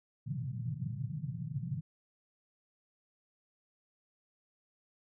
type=band-pass noise; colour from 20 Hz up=white; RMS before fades=-38 dBFS; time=0.26-1.81 s; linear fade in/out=10 ms; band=110 to 160 Hz; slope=48 dB/octave; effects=none